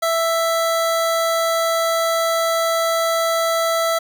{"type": "tone", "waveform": "25% pulse", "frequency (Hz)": 661, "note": "E5", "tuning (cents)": 5, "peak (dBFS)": -13, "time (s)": [0.02, 3.99], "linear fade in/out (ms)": 10, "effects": ["8-bit"]}